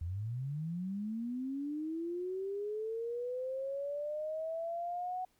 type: linear sweep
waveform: sine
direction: up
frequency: 79.1 to 744 Hz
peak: -35 dBFS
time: 0.01-5.25 s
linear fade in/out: 5 ms
effects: pink hiss -73 dBFS RMS until 5.39 s